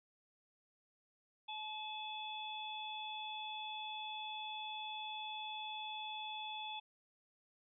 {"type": "harmonic tone", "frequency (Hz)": 860, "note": "A5", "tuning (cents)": -40, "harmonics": [1, 3, 4], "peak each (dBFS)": [-45, -50, -46], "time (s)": [1.48, 6.8], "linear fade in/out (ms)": 10, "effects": []}